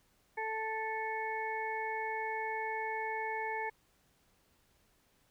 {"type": "harmonic tone", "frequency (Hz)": 440, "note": "A4", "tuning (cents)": 0, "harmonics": [1, 2, 4, 5], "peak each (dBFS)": [-41, -37, -41, -42], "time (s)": [0.37, 3.7], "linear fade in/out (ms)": 10, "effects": ["pink hiss -71 dBFS RMS until 5.3 s"]}